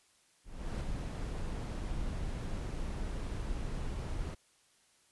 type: noise with ADSR envelope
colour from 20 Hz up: brown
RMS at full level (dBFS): -34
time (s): 0.44-4.35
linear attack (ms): 370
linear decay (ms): 3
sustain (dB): -3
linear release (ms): 12
effects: white hiss -68 dBFS RMS until 5.11 s + resampled to 24000 Hz